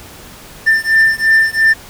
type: beating tone pair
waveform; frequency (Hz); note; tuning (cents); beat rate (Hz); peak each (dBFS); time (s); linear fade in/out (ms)
triangle; 1784 / 1786.9; A6 / A6; +23 / +26; 2.9; -10; 0.66-1.74; 20
effects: pink hiss -36 dBFS RMS until 1.89 s